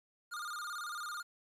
square tone with vibrato, 1314 Hz, E6, 6 cents flat, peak -40 dBFS, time 0.31-1.23 s, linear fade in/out 20 ms, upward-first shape square, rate 18 Hz, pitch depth 130 cents each way, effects resampled to 32000 Hz + 11-bit

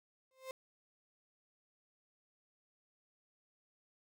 35% pulse tone with exponential growth, 523.3 Hz, C5, in tune, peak -38 dBFS, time 0.31-0.51 s, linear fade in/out 1 ms, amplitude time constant 43 ms, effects none

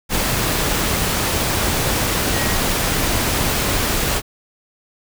sine tone in noise, 1894 Hz, A#6, 27 cents sharp, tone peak -27 dBFS, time 2.31-2.57 s, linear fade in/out 50 ms, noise pink, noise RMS -19 dBFS, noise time 0.09-4.22 s, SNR -11 dB, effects none

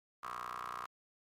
20% pulse ring-modulated tone, 60.8 Hz, B1, 26 cents flat, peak -33 dBFS, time 0.23-0.86 s, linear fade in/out 5 ms, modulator 1170 Hz, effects MP3 64 kbps

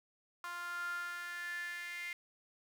sawtooth tone with high-pass filter sweep, 349.2 Hz, F4, in tune, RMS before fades -42 dBFS, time 0.44-2.13 s, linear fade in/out 2 ms, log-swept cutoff 1200 to 2100 Hz, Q 9.1, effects none

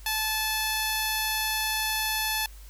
10% pulse tone with low-pass filter, 869 Hz, A5, 22 cents flat, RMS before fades -28 dBFS, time 0.06-2.46 s, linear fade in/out 2 ms, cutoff 11000 Hz, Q 3.3, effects added 50 Hz sine -43 dBFS peak until 2.69 s + white hiss -54 dBFS RMS until 2.69 s

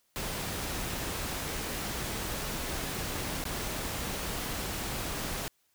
pink noise with dropouts, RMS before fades -35 dBFS, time 0.16-5.48 s, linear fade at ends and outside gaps 0 ms, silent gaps 3.44-3.453 s, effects white hiss -72 dBFS RMS until 5.74 s

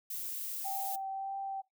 violet noise, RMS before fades -39 dBFS, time 0.1-0.96 s, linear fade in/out 5 ms
sine tone with vibrato, 779 Hz, G5, 11 cents flat, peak -35 dBFS, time 0.64-1.62 s, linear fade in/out 20 ms, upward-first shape triangle, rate 1.7 Hz, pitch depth 14 cents each way
effects noise-tail reverb RT60 0.2 s tail -21 dB re dry

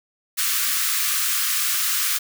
white high-pass noise, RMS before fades -22 dBFS, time 0.37-2.19 s, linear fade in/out 20 ms, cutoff 1100 Hz, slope 96 dB/octave, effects none

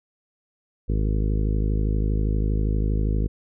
harmonic tone, 52.5 Hz, G#1, 19 cents sharp, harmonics 1 / 2 / 3 / 4 / 5 / 6 / 7 / 8 / 9, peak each -21 / -27 / -31 / -33 / -35 / -37 / -38 / -39 / -40 dBFS, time 0.88-3.28 s, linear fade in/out 20 ms, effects none

